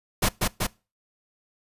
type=noise with echo; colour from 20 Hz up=pink; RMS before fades=-21 dBFS; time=0.22-0.29 s; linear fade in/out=10 ms; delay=190 ms; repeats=2; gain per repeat=-2 dB; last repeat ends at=0.67 s; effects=noise-tail reverb RT60 0.3 s tail -23 dB re dry + resampled to 32000 Hz